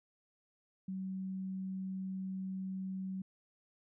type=tone; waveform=sine; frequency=189.4 Hz; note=F#3; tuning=41 cents sharp; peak=-37 dBFS; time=0.88-3.22 s; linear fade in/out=5 ms; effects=none